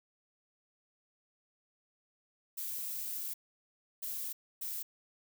violet noise bursts at uneven times, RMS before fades -39 dBFS, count 3, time 2.57-3.34 / 4.02-4.33 / 4.61-4.83 s, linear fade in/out 10 ms, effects none

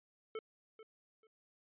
square tone with echo, 440 Hz, A4, in tune, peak -40 dBFS, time 0.35-0.39 s, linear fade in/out 2 ms, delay 440 ms, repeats 2, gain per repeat -13 dB, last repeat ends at 1.27 s, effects resampled to 8000 Hz

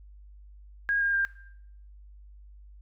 sine tone with pitch steps, 1634 / 1614.3 / 1594.8 Hz, G#6 / G#6 / G6, -29 / -50 / +29 cents, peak -23 dBFS, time 0.89-1.25 s, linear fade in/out 0 ms, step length 120 ms, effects noise-tail reverb RT60 0.7 s tail -18 dB re dry + added 50 Hz sine -47 dBFS peak until 2.81 s

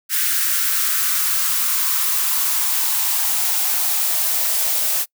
blue noise with high-pass filter sweep, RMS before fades -19 dBFS, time 0.09-5.06 s, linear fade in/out 50 ms, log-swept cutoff 1600 to 570 Hz, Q 3, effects noise-tail reverb RT60 0.1 s tail -26 dB re dry

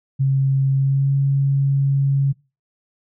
sine tone with pitch glide, 135.5 to 138.11 Hz, C#3 to C#3, -39 to -6 cents, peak -14 dBFS, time 0.19-2.33 s, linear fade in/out 20 ms, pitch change +33 cents, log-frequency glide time 0.75-1.12 s, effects noise-tail reverb RT60 0.3 s tail -24 dB re dry

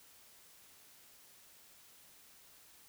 silence, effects white hiss -61 dBFS RMS until 2.88 s

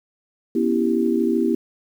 sine chord, C# half-diminished seventh, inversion third, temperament equal with one note detuned, 244 / 277.2 / 329.6 / 392 Hz, B3 / C#4 / E4 / G4, -21 / 0 / 0 / 0 cents, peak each -21 / -27 / -21 / -23 dBFS, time 0.55-1.55 s, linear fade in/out 5 ms, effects 8-bit

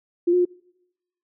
sine tone with pitch steps, 347 / 359 / 355.8 Hz, F4 / F4 / F4, -11 / +48 / +32 cents, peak -15 dBFS, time 0.27-0.453 s, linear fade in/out 10 ms, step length 61 ms, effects noise-tail reverb RT60 0.9 s tail -26 dB re dry

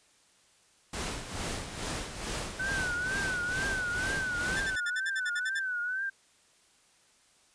pink noise with tremolo, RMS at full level -34 dBFS, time 0.93-4.76 s, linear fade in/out 5 ms, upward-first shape sine, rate 2.3 Hz, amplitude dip 60%
sine tone with vibrato, 1508 Hz, F#6, 32 cents sharp, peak -30 dBFS, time 2.59-6.1 s, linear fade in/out 10 ms, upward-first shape triangle, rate 2.1 Hz, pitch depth 110 cents each way
sawtooth tone bursts, 1760 Hz, A6, in tune, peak -29 dBFS, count 11, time 4.56-5.597 s, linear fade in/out 10 ms, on 47 ms, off 52 ms
effects white hiss -64 dBFS RMS until 7.54 s + resampled to 22050 Hz

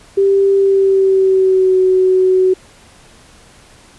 sine tone with pitch glide, 393 to 372.9 Hz, G4 to F#4, +4 to +14 cents, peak -8 dBFS, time 0.17-2.54 s, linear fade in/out 10 ms, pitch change -90 cents, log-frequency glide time 0.56-1.78 s, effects pink hiss -44 dBFS RMS until 3.98 s + resampled to 24000 Hz

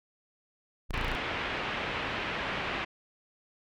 sawtooth tone, 28.72 Hz, A#0, 25 cents flat, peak -29 dBFS, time 0.89-1.16 s, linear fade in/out 10 ms
white low-pass noise, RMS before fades -34 dBFS, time 0.93-2.85 s, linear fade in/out 10 ms, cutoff 2800 Hz, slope 24 dB/octave
effects none

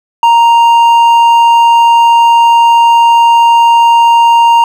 sine tone with hard clipping, 932.3 Hz, A#5, in tune, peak -4 dBFS, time 0.23-4.64 s, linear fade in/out 2 ms, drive 5 dB, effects none

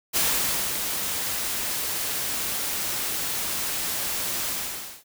white noise with ADSR envelope, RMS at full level -22 dBFS, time 0.13-5.04 s, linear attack 34 ms, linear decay 540 ms, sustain -6 dB, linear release 540 ms, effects none

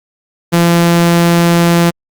sawtooth tone, 170.7 Hz, F3, 39 cents flat, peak -3 dBFS, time 0.52-1.91 s, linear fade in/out 20 ms, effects Opus 48 kbps

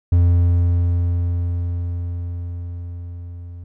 triangle tone with level ramp, 87 Hz, F2, 6 cents flat, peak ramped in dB -8 to -30 dBFS, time 0.12-3.64 s, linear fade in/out 5 ms, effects none

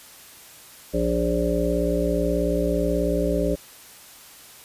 harmonic tone with a mistuned harmonic, 58.4 Hz, A#1, 4 cents sharp, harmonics 1 / 3 / 5 / 7 / 9 / 10, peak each -27 / -27 / -27 / -27 / -27 / -27 dBFS, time 0.93-3.56 s, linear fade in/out 20 ms, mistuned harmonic 1, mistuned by +47 cents, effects white hiss -46 dBFS RMS until 4.64 s + resampled to 32000 Hz

